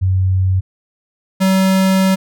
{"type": "tone pair in turn", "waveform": ["sine", "square"], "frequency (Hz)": [93.8, 190.11], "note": ["F#2", "F#3"], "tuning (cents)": [24, 47], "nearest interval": "octave", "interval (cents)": 1223, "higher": "second", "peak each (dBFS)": -11, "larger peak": "neither", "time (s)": [[0.01, 0.61], [1.4, 2.16]], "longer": "second", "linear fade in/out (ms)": 20, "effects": []}